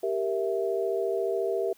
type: chord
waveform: sine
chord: E diminished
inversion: first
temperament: equal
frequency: 392 / 466.2 / 659.3 Hz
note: G4 / Bb4 / E5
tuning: 0 / 0 / 0 cents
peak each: -28 / -30 / -31 dBFS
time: 0.03-1.73 s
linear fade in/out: 5 ms
effects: white hiss -60 dBFS RMS until 1.77 s